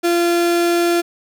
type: tone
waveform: 35% pulse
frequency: 344.2 Hz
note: F4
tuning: 25 cents flat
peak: -12 dBFS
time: 0.03-1.02 s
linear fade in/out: 20 ms
effects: none